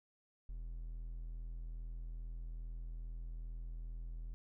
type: tone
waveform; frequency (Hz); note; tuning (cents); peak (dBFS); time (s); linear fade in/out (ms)
triangle; 41.2; E1; 0; -40; 0.49-4.34; 0
effects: none